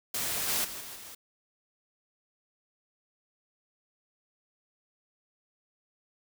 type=noise with level steps; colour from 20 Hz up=white; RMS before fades=-32 / -29 / -40 / -43 / -46 dBFS; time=0.14-1.15 s; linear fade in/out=5 ms; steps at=0.48 / 0.64 / 0.8 / 0.95 s; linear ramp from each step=10 ms; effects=none